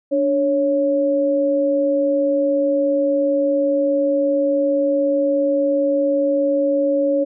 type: tone pair together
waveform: sine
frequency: 291.6 / 554.4 Hz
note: D4 / C#5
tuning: -12 / 0 cents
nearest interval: major seventh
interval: 1112 cents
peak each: -20 / -16 dBFS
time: 0.11-7.25 s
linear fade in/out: 20 ms
effects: none